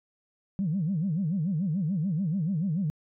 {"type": "tone with vibrato", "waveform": "sine", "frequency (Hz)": 174, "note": "F3", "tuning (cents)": -6, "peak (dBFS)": -24, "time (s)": [0.59, 2.9], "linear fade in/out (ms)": 0, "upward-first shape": "sine", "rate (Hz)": 6.9, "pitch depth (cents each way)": 270, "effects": ["tanh soft clip ceiling -20 dBFS"]}